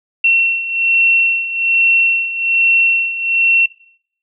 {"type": "beating tone pair", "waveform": "sine", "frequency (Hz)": [2715, 2716.2], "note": ["F7", "F7"], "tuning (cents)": [-50, -49], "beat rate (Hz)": 1.2, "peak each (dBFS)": [-17, -12], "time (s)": [0.24, 3.66], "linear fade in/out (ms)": 5, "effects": ["noise-tail reverb RT60 0.6 s tail -19 dB re dry"]}